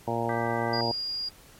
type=harmonic tone; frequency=116.54 Hz; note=A#2; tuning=in tune; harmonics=1 / 2 / 3 / 4 / 5 / 6 / 7 / 8; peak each=-34 / -34 / -34 / -34 / -34 / -34 / -34 / -34 dBFS; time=0.07-0.92 s; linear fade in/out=10 ms
type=chord; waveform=sine; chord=G major; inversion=second; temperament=equal; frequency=1174.7 / 1568 / 1975.5 Hz; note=D6 / G6 / B6; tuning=0 / 0 / 0 cents; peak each=-38 / -37 / -38 dBFS; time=0.29-0.81 s; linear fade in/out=2 ms
type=tone; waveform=sine; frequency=4834 Hz; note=D8; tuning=49 cents sharp; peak=-29 dBFS; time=0.73-1.29 s; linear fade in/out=5 ms
effects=pink hiss -53 dBFS RMS until 1.59 s + MP3 64 kbps